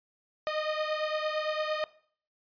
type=beating tone pair; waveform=sawtooth; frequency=613 / 621.8 Hz; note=D#5 / D#5; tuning=-26 / -1 cents; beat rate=8.8 Hz; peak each=-27 / -30 dBFS; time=0.47-1.84 s; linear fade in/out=0 ms; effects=noise-tail reverb RT60 0.5 s tail -19 dB re dry + resampled to 11025 Hz